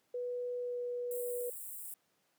sine tone with pitch glide, 491.2 to 487.8 Hz, B4 to B4, -9 to -21 cents, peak -35 dBFS, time 0.14-1.5 s, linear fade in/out 5 ms, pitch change -12 cents, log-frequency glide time 0.58-0.79 s
white high-pass noise, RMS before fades -45 dBFS, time 1.11-1.94 s, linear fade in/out 2 ms, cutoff 7700 Hz, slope 96 dB/octave
effects pink hiss -75 dBFS RMS until 2.38 s + high-pass 200 Hz 12 dB/octave

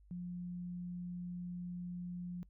sine tone, 177.2 Hz, F3, 25 cents sharp, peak -40 dBFS, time 0.11-2.43 s, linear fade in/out 0 ms, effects noise-tail reverb RT60 0.1 s tail -24 dB re dry + added 50 Hz sine -60 dBFS peak until 2.49 s

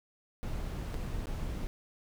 brown noise with dropouts, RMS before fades -36 dBFS, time 0.43-1.67 s, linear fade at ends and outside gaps 0 ms, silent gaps 0.943-0.948 / 1.256-1.27 s, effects none

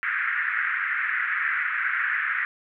white band-pass noise, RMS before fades -26 dBFS, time 0.03-2.45 s, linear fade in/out 0 ms, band 1400 to 2000 Hz, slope 48 dB/octave, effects none

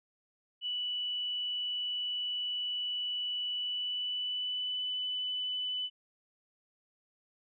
sine tone with pitch glide, 2960 to 2996 Hz, F#7 to F#7, 0 to +21 cents, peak -32 dBFS, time 0.61-5.9 s, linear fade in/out 50 ms, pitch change +21 cents, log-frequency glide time 3.52-4.87 s, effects none

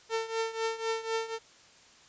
sawtooth tone with tremolo, 450.2 Hz, A4, 40 cents sharp, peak -23 dBFS, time 0.09-1.39 s, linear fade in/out 50 ms, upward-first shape triangle, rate 4 Hz, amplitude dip 85%, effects white hiss -57 dBFS RMS until 2.08 s + resampled to 16000 Hz

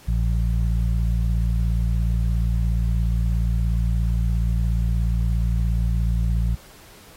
harmonic tone, 57 Hz, A#1, 38 cents flat, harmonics 1 / 2 / 3, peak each -19 / -25 / -29 dBFS, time 0.07-6.56 s, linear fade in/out 20 ms, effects pink hiss -48 dBFS RMS until 7.16 s + AAC 48 kbps

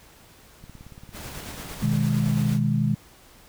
click train, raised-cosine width 5 ms, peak -31 dBFS, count 26, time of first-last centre 0.64-2.052 s, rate 17.7 Hz
pink noise with tremolo, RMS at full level -37 dBFS, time 1.12-2.6 s, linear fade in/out 50 ms, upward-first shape square, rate 8.8 Hz, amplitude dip 25%
sine chord, G# minor, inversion first, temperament just, 124.59 / 155.74 / 207.7 Hz, B2 / D#3 / G#3, +16 / +2 / 0 cents, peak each -24 dBFS, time 1.82-2.95 s, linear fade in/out 10 ms
effects pink hiss -52 dBFS RMS until 3.48 s

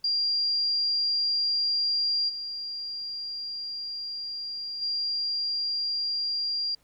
sine tone with level steps, 4775 Hz, D8, 28 cents sharp, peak -23 / -32 / -26 dBFS, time 0.04-6.75 s, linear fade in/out 5 ms, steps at 2.28 / 4.81 s, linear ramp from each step 20 ms, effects pink hiss -66 dBFS RMS until 6.83 s

